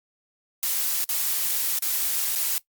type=noise with dropouts; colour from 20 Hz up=blue; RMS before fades=-25 dBFS; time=0.63-2.58 s; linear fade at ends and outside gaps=0 ms; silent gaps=1.042-1.091 / 1.788-1.823 / 2.352-2.358 s; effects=noise-tail reverb RT60 0.1 s tail -19 dB re dry + Opus 48 kbps